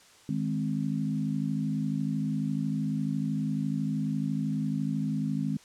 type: chord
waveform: sine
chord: Ab major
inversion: second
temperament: equal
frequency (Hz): 155.56 / 207.7 / 261.6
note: Eb3 / Ab3 / C4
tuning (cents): 0 / 0 / 0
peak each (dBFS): -31 / -31 / -32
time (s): 0.29-5.57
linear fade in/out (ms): 2
effects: white hiss -56 dBFS RMS until 5.64 s + low-pass 8000 Hz 12 dB/octave